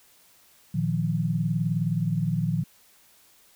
sine chord, Bb suspended fourth, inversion none, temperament just, 116.54 / 155.39 / 174.81 Hz, Bb2 / Eb3 / F3, 0 / -2 / +2 cents, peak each -29 / -26 / -27 dBFS, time 0.74-2.64 s, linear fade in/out 10 ms, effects white hiss -58 dBFS RMS until 3.55 s

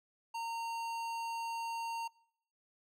sine tone with tanh clipping, 920 Hz, A#5, 23 cents flat, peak -39 dBFS, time 0.34-2.08 s, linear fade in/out 10 ms, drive 18 dB, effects noise-tail reverb RT60 0.7 s tail -24 dB re dry

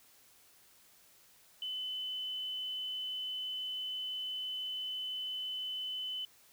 sine tone, 3022 Hz, F#7, 36 cents sharp, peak -36 dBFS, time 1.62-6.25 s, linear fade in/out 2 ms, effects white hiss -63 dBFS RMS until 6.52 s

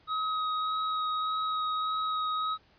square tone with vibrato, 1266 Hz, D#6, 30 cents sharp, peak -29 dBFS, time 0.07-2.58 s, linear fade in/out 50 ms, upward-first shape sine, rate 1.7 Hz, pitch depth 10 cents each way, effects pink hiss -63 dBFS RMS until 2.78 s + resampled to 11025 Hz

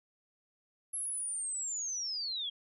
sine linear sweep, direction down, 11175 to 3207 Hz, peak -34 dBFS, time 0.93-2.5 s, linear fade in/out 10 ms, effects none

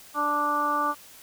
harmonic tone, 293.7 Hz, D4, in tune, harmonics 1 / 2 / 3 / 4 / 5, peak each -34 / -34 / -30 / -24 / -34 dBFS, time 0.14-0.95 s, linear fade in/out 50 ms, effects white hiss -49 dBFS RMS until 1.22 s

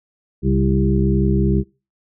harmonic tone with a mistuned harmonic, 66.2 Hz, C2, 21 cents sharp, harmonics 1 / 2 / 3 / 5 / 6, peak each -19 / -19 / -19 / -23 / -24 dBFS, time 0.42-1.64 s, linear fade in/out 50 ms, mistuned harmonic 2, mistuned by +45 cents, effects noise-tail reverb RT60 0.3 s tail -23 dB re dry

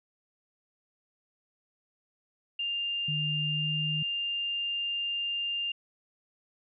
sine tone, 2800 Hz, F7, 4 cents sharp, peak -29 dBFS, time 2.59-5.72 s, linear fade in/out 5 ms
sine tone with pitch glide, 151.1 to 153.3 Hz, D3 to D#3, +50 to -25 cents, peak -31 dBFS, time 3.08-4.03 s, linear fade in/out 5 ms, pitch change +25 cents, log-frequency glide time 3.52-3.69 s
effects none

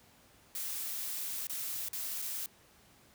blue noise with dropouts, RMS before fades -38 dBFS, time 0.55-2.46 s, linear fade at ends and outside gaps 1 ms, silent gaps 1.47-1.496 / 1.886-1.931 / 2.219-2.223 s, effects pink hiss -62 dBFS RMS until 3.14 s + high-pass 60 Hz 12 dB/octave

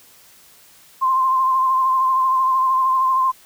sine tone with vibrato, 1046.5 Hz, C6, in tune, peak -14 dBFS, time 1.01-3.32 s, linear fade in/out 20 ms, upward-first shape triangle, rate 13 Hz, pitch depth 37 cents each way, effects white hiss -49 dBFS RMS until 3.45 s

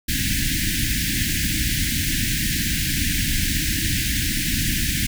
pink band-stop noise, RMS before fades -22 dBFS, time 0.08-5.07 s, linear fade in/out 10 ms, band 320 to 1600 Hz, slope 96 dB/octave, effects none

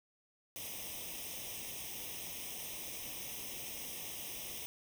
white noise with comb filter, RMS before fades -44 dBFS, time 0.56-4.66 s, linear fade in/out 0 ms, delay 0.34 ms, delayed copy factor +0.85, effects none

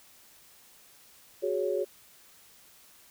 sine chord, F# suspended second, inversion none, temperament equal with one note detuned, 370 / 415.3 / 557.3 Hz, F#4 / G#4 / C#5, 0 / 0 / +9 cents, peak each -31 dBFS, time 1.42-1.85 s, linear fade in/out 20 ms, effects white hiss -57 dBFS RMS until 3.1 s

